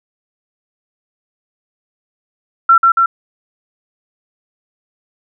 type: tone with echo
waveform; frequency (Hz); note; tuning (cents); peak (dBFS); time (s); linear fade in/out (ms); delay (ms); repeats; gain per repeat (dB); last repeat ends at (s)
sine; 1354; E6; +46; -4; 2.69-2.78; 5; 140; 2; -2; 3.06
effects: none